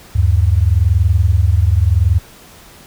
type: tone pair together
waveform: sine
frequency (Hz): 77.1 / 97.93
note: D#2 / G2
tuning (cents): -15 / -1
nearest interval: major third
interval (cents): 414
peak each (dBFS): -12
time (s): 0.15-2.19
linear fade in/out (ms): 10
effects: pink hiss -41 dBFS RMS until 2.86 s